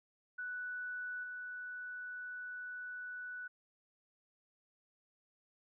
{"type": "tone with level steps", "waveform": "sine", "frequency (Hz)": 1483, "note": "F#6", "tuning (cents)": 4, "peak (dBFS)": [-39, -42], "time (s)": [0.38, 3.48], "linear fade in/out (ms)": 10, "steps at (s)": 1.23, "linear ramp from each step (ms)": 10, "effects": []}